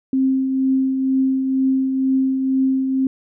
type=tone with tremolo; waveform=sine; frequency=264.6 Hz; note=C4; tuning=20 cents sharp; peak=-13 dBFS; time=0.13-3.07 s; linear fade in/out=2 ms; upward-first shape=triangle; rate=2.1 Hz; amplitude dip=45%; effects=none